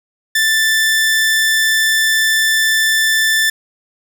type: tone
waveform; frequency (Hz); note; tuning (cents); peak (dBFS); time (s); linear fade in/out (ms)
sawtooth; 1766; A6; +6; -8; 0.35-3.5; 5
effects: 8-bit